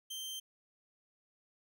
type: tone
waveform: sawtooth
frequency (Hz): 3136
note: G7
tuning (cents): 0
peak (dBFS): -37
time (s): 0.1-0.4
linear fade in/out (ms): 10
effects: none